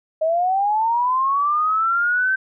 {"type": "linear sweep", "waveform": "sine", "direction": "up", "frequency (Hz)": [622.3, 1556], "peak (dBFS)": -16, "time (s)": [0.21, 2.36], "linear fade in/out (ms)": 10, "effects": []}